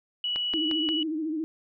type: tone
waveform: sine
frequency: 2938 Hz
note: F#7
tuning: 13 cents flat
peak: -26 dBFS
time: 0.24-1.03 s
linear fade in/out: 2 ms
type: click train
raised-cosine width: 0.3 ms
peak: -19 dBFS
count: 4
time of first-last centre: 0.36-0.889 s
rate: 5.67 Hz
type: tone with vibrato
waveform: sine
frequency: 313.5 Hz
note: D#4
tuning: 13 cents sharp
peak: -27 dBFS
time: 0.54-1.44 s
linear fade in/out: 0 ms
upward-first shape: sine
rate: 14 Hz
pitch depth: 76 cents each way
effects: none